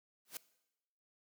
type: noise with exponential growth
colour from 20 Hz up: white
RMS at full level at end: -39 dBFS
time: 0.25-0.37 s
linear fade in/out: 2 ms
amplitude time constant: 24 ms
effects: noise-tail reverb RT60 0.9 s tail -19 dB re dry + high-pass 150 Hz 12 dB/octave